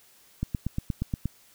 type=click train; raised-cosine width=5 ms; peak=-15 dBFS; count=8; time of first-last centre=0.43-1.256 s; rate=8.47 Hz; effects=white hiss -58 dBFS RMS until 1.54 s